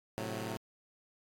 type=chord; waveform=10% pulse; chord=F# diminished; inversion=first; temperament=equal with one note detuned; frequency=110 / 130.81 / 183.61 Hz; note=A2 / C3 / F#3; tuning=0 / 0 / -13 cents; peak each=-31 / -35 / -34 dBFS; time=0.18-0.57 s; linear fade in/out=0 ms; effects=AAC 64 kbps